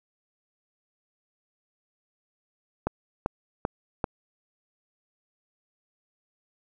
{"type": "click train", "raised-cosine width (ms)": 1, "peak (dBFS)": -11, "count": 4, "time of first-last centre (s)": [2.87, 4.042], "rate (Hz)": 2.56, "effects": []}